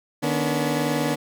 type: tone cluster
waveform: 20% pulse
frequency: 152.7 / 243.4 / 285.1 Hz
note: D#3 / B3 / C#4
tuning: -32 / -25 / +49 cents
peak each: -21 dBFS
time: 0.22-1.16 s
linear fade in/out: 20 ms
effects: none